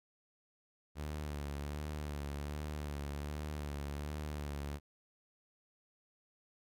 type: tone with vibrato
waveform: sawtooth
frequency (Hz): 73.4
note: D2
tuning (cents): 0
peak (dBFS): -35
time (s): 0.95-4.8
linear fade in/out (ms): 50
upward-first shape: sine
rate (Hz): 1.3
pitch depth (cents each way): 47
effects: none